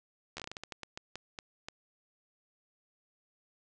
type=slowing click train; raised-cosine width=0.2 ms; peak=-23 dBFS; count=15; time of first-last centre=0.37-1.685 s; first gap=12 ms; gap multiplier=1.28; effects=resampled to 24000 Hz + 10-bit